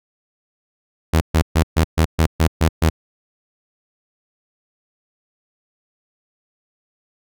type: tone bursts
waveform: sawtooth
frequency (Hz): 80.3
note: E2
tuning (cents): -45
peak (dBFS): -8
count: 9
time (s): 1.13-2.899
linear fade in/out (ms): 10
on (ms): 81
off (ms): 130
effects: none